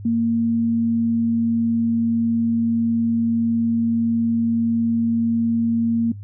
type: tone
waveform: sine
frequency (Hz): 230.4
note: A#3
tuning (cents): -20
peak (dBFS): -16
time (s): 0.05-6.12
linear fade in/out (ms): 5
effects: noise-tail reverb RT60 0.1 s tail -17 dB re dry + added 101 Hz sine -32 dBFS peak until 6.23 s